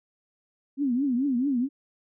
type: tone with vibrato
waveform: sine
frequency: 261.6 Hz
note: C4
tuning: in tune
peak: -22 dBFS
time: 0.77-1.69 s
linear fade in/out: 50 ms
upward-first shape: triangle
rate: 4.6 Hz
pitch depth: 210 cents each way
effects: none

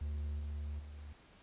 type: tone with level steps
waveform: triangle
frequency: 73.7 Hz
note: D2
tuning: 7 cents sharp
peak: -34 / -36 / -44 dBFS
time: 0.01-1.13 s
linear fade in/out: 5 ms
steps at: 0.39 / 0.79 s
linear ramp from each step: 10 ms
effects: pink hiss -62 dBFS RMS until 1.42 s + resampled to 8000 Hz

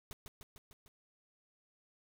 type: noise with echo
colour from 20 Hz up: pink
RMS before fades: -45 dBFS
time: 0.11-0.13 s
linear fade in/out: 0 ms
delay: 150 ms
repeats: 5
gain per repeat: -3 dB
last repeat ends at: 0.88 s
effects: none

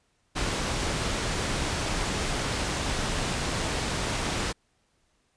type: low-pass noise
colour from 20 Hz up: pink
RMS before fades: -29 dBFS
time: 0.35-4.53 s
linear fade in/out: 20 ms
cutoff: 8600 Hz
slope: 12 dB/octave
effects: pink hiss -70 dBFS RMS until 5.36 s + resampled to 22050 Hz

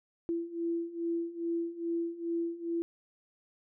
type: beating tone pair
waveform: sine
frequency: 335.5 / 337.9 Hz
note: E4 / E4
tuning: +31 / +43 cents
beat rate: 2.4 Hz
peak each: -36 / -33 dBFS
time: 0.29-2.82 s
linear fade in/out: 0 ms
effects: none

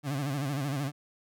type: tone with vibrato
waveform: 30% pulse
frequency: 140 Hz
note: C#3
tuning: 18 cents sharp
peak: -27 dBFS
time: 0.03-0.92 s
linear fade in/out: 50 ms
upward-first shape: sine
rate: 13 Hz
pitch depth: 110 cents each way
effects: none

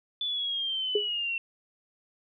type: linear sweep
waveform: sine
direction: down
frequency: 3490 to 2700 Hz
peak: -28 dBFS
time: 0.21-1.38 s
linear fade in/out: 2 ms
type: tone with exponential decay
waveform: sine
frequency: 415.3 Hz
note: G#4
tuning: in tune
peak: -19 dBFS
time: 0.95-1.09 s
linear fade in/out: 5 ms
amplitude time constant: 29 ms
effects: none

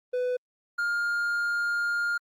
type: tone pair in turn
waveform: triangle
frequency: 498.6 / 1410.3 Hz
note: B4 / F6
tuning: +16 / +17 cents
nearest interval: octave + tritone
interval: 1801 cents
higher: second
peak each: -23 dBFS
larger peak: neither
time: 0.13-0.37 / 0.78-2.18 s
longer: second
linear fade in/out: 10 ms
effects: Opus 32 kbps

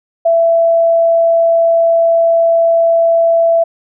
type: tone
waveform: sine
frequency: 667 Hz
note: E5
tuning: 20 cents sharp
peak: -7 dBFS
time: 0.25-3.64 s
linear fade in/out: 10 ms
effects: none

